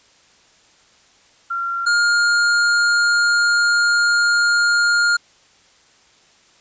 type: tone pair in turn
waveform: sine / square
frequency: 1376 / 1413.1 Hz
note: F6 / F6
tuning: -26 / +20 cents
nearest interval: unison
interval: 46 cents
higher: second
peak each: -20 / -14 dBFS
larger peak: second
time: 1.5-1.86 / 1.86-5.17 s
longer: second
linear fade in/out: 10 ms
effects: white hiss -53 dBFS RMS until 6.6 s + resampled to 16000 Hz